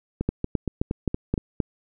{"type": "two click trains", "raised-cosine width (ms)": 3, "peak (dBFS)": [-9, -12], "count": [6, 6], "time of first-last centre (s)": [[0.29, 1.602], [0.21, 1.378]], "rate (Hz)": [3.81, 4.28], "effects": []}